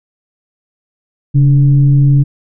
sine tone with frequency modulation, 138.4 Hz, C#3, 2 cents flat, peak -5 dBFS, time 1.34-2.24 s, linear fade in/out 20 ms, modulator 155 Hz, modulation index 0.37, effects none

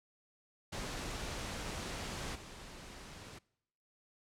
pink noise with level steps, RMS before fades -41 / -50 dBFS, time 0.72-3.39 s, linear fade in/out 10 ms, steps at 2.34 s, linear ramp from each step 20 ms, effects noise-tail reverb RT60 0.8 s tail -24 dB re dry + low-pass 8000 Hz 12 dB/octave

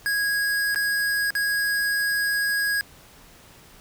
square tone with dropouts, 1651 Hz, G#6, 11 cents flat, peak -22 dBFS, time 0.06-2.81 s, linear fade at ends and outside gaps 0 ms, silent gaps 0.746-0.759 / 1.305-1.352 s, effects pink hiss -50 dBFS RMS until 3.8 s

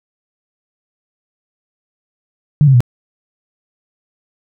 sine tone with pitch steps, 148.3 / 134.43 / 121.86 Hz, D3 / C3 / B2, +17 / +47 / -23 cents, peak -5 dBFS, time 2.61-2.805 s, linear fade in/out 0 ms, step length 65 ms, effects none

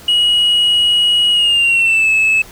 sine tone with pitch glide, 2905 to 2603 Hz, F#7 to E7, -32 to -22 cents, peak -7 dBFS, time 0.08-2.42 s, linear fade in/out 5 ms, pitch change -190 cents, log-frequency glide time 1.32-2.1 s, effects tanh soft clip ceiling -8 dBFS + pink hiss -38 dBFS RMS until 2.51 s

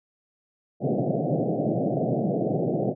pink band-pass noise, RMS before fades -25 dBFS, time 0.8-2.95 s, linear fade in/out 50 ms, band 120 to 730 Hz, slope 96 dB/octave, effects none

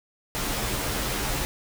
pink noise with comb filter, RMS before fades -28 dBFS, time 0.35-1.45 s, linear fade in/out 0 ms, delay 12 ms, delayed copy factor -0.75, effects none

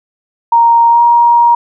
sine tone with pitch glide, 932.3 to 944.8 Hz, A#5 to A#5, 0 to +23 cents, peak -4 dBFS, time 0.52-1.55 s, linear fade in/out 5 ms, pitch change +23 cents, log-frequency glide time 0.89-1.01 s, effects none

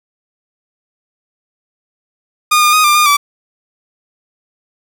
sawtooth tone with pitch steps, 1222 / 1211 / 1247 / 1193 / 1214 / 1156 Hz, D#6 / D#6 / D#6 / D6 / D#6 / D6, -32 / -47 / +3 / +27 / -43 / -28 cents, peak -4 dBFS, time 2.51-3.17 s, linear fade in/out 10 ms, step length 110 ms, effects 7-bit

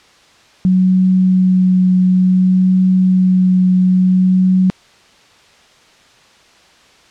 sine tone with vibrato, 184.9 Hz, F#3, 1 cent flat, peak -8 dBFS, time 0.65-4.7 s, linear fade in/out 0 ms, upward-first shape triangle, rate 0.57 Hz, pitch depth 11 cents each way, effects white hiss -47 dBFS RMS until 7.1 s + low-pass 5000 Hz 12 dB/octave

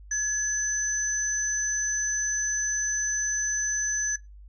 sine tone pair together, 1700 / 6058 Hz, G#6 / F#8, +40 / +40 cents, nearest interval octave + minor seventh, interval 2200 cents, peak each -29 / -27 dBFS, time 0.11-4.16 s, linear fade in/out 5 ms, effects noise-tail reverb RT60 0.2 s tail -20 dB re dry + added 50 Hz sine -44 dBFS peak until 4.48 s

